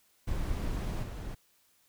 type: noise with level steps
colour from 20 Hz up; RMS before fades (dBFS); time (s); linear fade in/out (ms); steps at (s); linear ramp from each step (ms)
brown; -33 / -38; 0.27-1.35; 10; 1.02; 20
effects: white hiss -68 dBFS RMS until 1.88 s